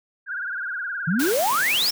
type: tone with vibrato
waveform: sine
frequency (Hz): 1518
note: F#6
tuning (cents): +44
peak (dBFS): -26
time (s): 0.26-1.34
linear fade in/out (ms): 50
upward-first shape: triangle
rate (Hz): 19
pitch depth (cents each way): 160
type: exponential sweep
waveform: sine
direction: up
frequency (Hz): 152.7 to 5588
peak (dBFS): -19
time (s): 1.07-1.91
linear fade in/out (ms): 10
type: high-pass noise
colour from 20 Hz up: white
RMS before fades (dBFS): -28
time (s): 1.19-1.91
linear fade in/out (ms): 10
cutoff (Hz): 120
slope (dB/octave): 48
effects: none